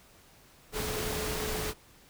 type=tone in noise; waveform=sine; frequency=429.5 Hz; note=A4; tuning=42 cents flat; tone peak=-37 dBFS; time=0.72-1.74 s; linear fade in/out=50 ms; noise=pink; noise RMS=-34 dBFS; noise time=0.72-1.74 s; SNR=-6 dB; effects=pink hiss -58 dBFS RMS until 2.09 s